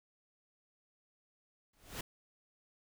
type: noise with exponential growth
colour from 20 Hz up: pink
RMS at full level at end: -37 dBFS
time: 1.73-2.01 s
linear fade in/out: 5 ms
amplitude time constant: 60 ms
effects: none